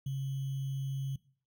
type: tone with sample-and-hold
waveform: sine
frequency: 135.5 Hz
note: C#3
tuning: 39 cents flat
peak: -32 dBFS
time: 0.06-1.16 s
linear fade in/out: 5 ms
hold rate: 3150 Hz
effects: noise-tail reverb RT60 0.5 s tail -21 dB re dry